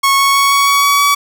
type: tone with pitch steps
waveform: sawtooth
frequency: 1100 / 1106.4 / 1112.8 / 1119.2 / 1125.7 / 1132.2 / 1138.8 Hz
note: C#6 / C#6 / C#6 / C#6 / C#6 / C#6 / C#6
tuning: -14 / -4 / +6 / +16 / +26 / +36 / +46 cents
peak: -5 dBFS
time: 0.03-1.15 s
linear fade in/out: 10 ms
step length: 160 ms
effects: none